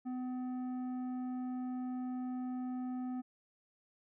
sine tone with tanh clipping, 252.6 Hz, B3, 39 cents sharp, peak -38 dBFS, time 0.05-3.22 s, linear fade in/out 20 ms, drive 9 dB, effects none

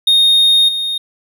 triangle tone with level steps, 3700 Hz, A#7, 14 cents flat, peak -6 / -15 dBFS, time 0.07-0.98 s, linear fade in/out 5 ms, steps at 0.68 s, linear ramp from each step 10 ms, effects none

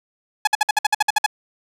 sawtooth tone bursts, 846 Hz, G#5, 32 cents sharp, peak -9 dBFS, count 11, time 0.45-1.263 s, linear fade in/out 5 ms, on 23 ms, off 56 ms, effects low-pass 12000 Hz 12 dB/octave

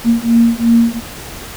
sine beating tone pair, 230.8 / 233.6 Hz, A#3 / A#3, -17 / +4 cents, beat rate 2.8 Hz, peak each -11 dBFS, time 0.04-1.01 s, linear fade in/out 50 ms, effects pink hiss -30 dBFS RMS until 1.56 s

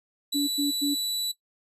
sawtooth tone, 3951 Hz, B7, in tune, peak -23 dBFS, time 0.32-1.32 s, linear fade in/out 10 ms
sine tone bursts, 286.5 Hz, D4, 43 cents flat, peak -23 dBFS, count 3, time 0.34-0.952 s, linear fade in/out 20 ms, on 140 ms, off 96 ms
effects noise-tail reverb RT60 0.1 s tail -17 dB re dry + resampled to 32000 Hz

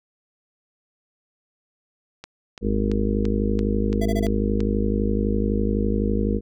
click train, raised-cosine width 0.2 ms, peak -19 dBFS, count 8, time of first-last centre 2.24-4.605 s, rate 2.96 Hz
harmonic tone, 51.91 Hz, G#1, in tune, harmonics 1 / 2 / 4 / 5 / 6 / 7 / 8 / 9, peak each -24 / -29 / -24 / -29 / -33 / -31 / -31 / -29 dBFS, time 2.61-6.41 s, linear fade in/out 50 ms
square tone bursts, 670 Hz, E5, 28 cents sharp, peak -28 dBFS, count 4, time 4.01-4.271 s, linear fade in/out 10 ms, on 48 ms, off 23 ms
effects none

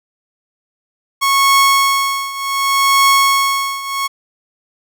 sawtooth tone with tremolo, 1100 Hz, C#6, 14 cents flat, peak -4 dBFS, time 1.21-4.08 s, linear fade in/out 20 ms, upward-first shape triangle, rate 0.67 Hz, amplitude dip 85%, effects none

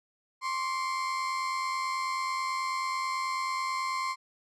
35% pulse tone pair together, 1050.8 / 1140 Hz, C6 / C#6, +7 / +48 cents, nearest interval minor second, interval 141 cents, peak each -28 / -37 dBFS, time 0.41-4.16 s, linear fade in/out 50 ms, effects low-pass 7000 Hz 12 dB/octave

